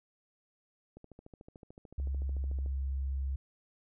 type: click train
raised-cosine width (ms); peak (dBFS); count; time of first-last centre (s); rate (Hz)
2; -37; 24; 0.97-2.661; 13.6
type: tone with pitch glide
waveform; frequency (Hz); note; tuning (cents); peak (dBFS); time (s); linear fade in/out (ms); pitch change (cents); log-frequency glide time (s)
sine; 68 to 67.49; C#2 to C#2; -33 to -46; -31; 1.98-3.36; 5; -13; 2.23-2.56
effects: none